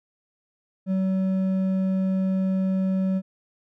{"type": "tone with hard clipping", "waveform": "sine", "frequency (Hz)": 189.4, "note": "F#3", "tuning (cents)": 41, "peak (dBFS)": -22, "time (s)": [0.86, 3.22], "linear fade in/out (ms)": 50, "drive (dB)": 5, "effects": []}